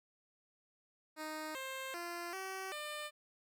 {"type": "tone with pitch steps", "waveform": "10% pulse", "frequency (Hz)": [310.2, 529, 345.4, 381.4, 599], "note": ["D#4", "C5", "F4", "G4", "D5"], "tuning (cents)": [-5, 19, -19, -47, 34], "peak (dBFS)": -33, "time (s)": [1.16, 3.11], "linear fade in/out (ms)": 50, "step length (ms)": 390, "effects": []}